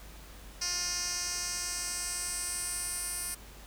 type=tone with band-pass filter sweep; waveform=10% pulse; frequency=354.3 Hz; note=F4; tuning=25 cents sharp; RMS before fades=-35 dBFS; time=0.61-3.35 s; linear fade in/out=10 ms; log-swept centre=5800 to 10000 Hz; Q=3.1; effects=added 50 Hz sine -50 dBFS peak until 3.66 s + pink hiss -52 dBFS RMS until 3.66 s